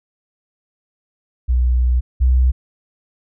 sine tone pair in turn, 61.74 / 63.4 Hz, B1 / B1, 0 / +46 cents, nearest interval unison, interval 46 cents, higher second, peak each -12 / -10 dBFS, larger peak second, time 1.48-2.01 / 2.2-2.52 s, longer first, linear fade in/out 20 ms, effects none

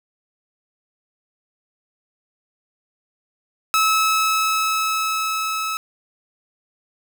sawtooth tone with level ramp, 1297 Hz, E6, 28 cents flat, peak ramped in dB -11 to -19 dBFS, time 3.74-5.77 s, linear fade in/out 0 ms, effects none

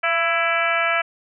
harmonic tone with a mistuned harmonic, 332.1 Hz, E4, 13 cents sharp, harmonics 2 / 3 / 4 / 5 / 6 / 7 / 8 / 9, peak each -24 / -33 / -23 / -25 / -29 / -23 / -31 / -33 dBFS, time 0.03-1.02 s, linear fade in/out 10 ms, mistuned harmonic 2, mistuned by +26 cents, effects none

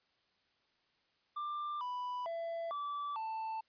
triangle tone with pitch steps, 1187 / 990 / 669 / 1158 / 886 Hz, D6 / B5 / E5 / D6 / A5, +18 / +4 / +25 / -25 / +12 cents, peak -35 dBFS, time 1.36-3.61 s, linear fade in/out 10 ms, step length 450 ms, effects white hiss -75 dBFS RMS until 3.68 s + resampled to 11025 Hz

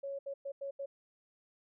sine tone bursts at uneven times, 554.4 Hz, C#5, in tune, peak -37 dBFS, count 5, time 0.03-0.19 / 0.26-0.34 / 0.45-0.52 / 0.61-0.71 / 0.79-0.86 s, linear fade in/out 10 ms, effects none

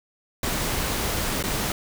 pink noise with dropouts, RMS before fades -26 dBFS, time 0.43-1.72 s, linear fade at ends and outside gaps 2 ms, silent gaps 1.427-1.438 s, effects none

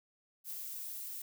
violet noise with ADSR envelope, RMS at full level -41 dBFS, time 0.44-1.22 s, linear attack 61 ms, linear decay 49 ms, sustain -2 dB, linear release 4 ms, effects none

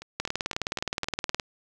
two click trains, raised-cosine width 0.2 ms, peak -23 / -10 dBFS, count 6 / 24, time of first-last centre 0.02-1.299 / 0.2-1.398 s, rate 3.91 / 19.2 Hz, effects none

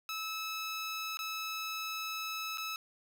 15% pulse tone with dropouts, 1300 Hz, E6, 24 cents flat, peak -30 dBFS, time 0.09-2.76 s, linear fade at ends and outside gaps 1 ms, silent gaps 1.171-1.19 / 2.574-2.581 s, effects none

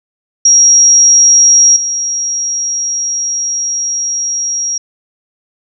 sine tone with level steps, 5650 Hz, F8, 19 cents sharp, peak -3 / -13 dBFS, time 0.45-4.78 s, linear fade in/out 5 ms, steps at 1.76 s, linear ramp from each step 5 ms, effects none

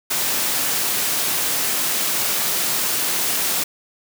white high-pass noise, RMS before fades -21 dBFS, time 0.1-3.64 s, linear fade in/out 10 ms, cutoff 130 Hz, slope 12 dB/octave, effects none

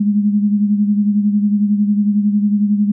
sine beating tone pair, 205.1 / 216.1 Hz, G#3 / A3, -21 / -31 cents, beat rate 11 Hz, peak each -12 / -20 dBFS, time 0-2.92 s, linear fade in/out 10 ms, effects none

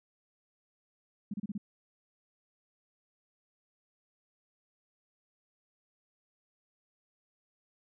sine tone bursts, 205 Hz, G#3, 22 cents flat, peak -33 dBFS, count 5, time 1.31-1.579 s, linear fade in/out 5 ms, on 29 ms, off 31 ms, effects none

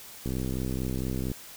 click train, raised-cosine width 3 ms, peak -19 dBFS, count 69, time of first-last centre 0.26-1.316 s, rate 64.4 Hz, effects white hiss -46 dBFS RMS until 1.56 s

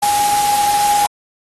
sine tone in noise, 824 Hz, G#5, 14 cents flat, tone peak -13 dBFS, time 0.02-1.07 s, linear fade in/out 10 ms, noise white, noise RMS -21 dBFS, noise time 0.02-1.07 s, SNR +5 dB, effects AAC 32 kbps

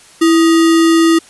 sine tone with sample-and-hold, 329.6 Hz, E4, in tune, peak -6 dBFS, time 0.21-1.19 s, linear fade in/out 10 ms, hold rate 1575 Hz, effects white hiss -42 dBFS RMS until 1.29 s + resampled to 24000 Hz

